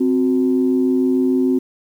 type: tone pair together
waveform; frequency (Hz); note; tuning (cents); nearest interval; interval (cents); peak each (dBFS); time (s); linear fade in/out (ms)
sine; 261.1 / 367.8; C4 / F#4; -3 / -10; tritone; 593; -14 / -18; 0-1.59; 10
effects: tanh soft clip ceiling -6 dBFS + 8-bit